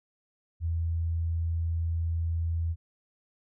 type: tone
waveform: sine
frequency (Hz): 83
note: E2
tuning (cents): +12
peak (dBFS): -26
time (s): 0.6-2.76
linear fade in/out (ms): 50
effects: none